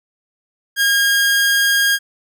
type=tone; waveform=sawtooth; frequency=1624 Hz; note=G#6; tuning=39 cents flat; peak=-9 dBFS; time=0.76-1.99 s; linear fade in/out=50 ms; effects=none